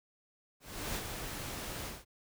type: noise with ADSR envelope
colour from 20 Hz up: pink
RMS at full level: -36 dBFS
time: 0.6-2.05 s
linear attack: 360 ms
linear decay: 42 ms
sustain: -5 dB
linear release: 190 ms
effects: none